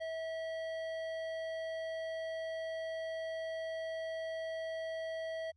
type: tone with hard clipping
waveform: sine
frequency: 648 Hz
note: E5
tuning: 30 cents flat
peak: -39 dBFS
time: 0-5.52 s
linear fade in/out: 20 ms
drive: 11 dB
effects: added 82 Hz sine -69 dBFS peak until 5.56 s + resampled to 22050 Hz